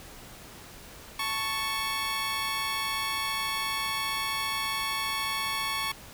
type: tone pair together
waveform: 15% pulse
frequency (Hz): 880 / 1108.7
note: A5 / C#6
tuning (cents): 0 / 0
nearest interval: major third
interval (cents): 400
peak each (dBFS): -29 / -23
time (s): 1.19-5.92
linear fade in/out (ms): 5
effects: pink hiss -47 dBFS RMS until 6.13 s